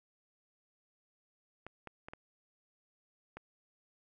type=clicks; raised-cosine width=0.5 ms; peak=-30 dBFS; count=5; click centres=1.666 / 1.873 / 2.085 / 2.135 / 3.37 s; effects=none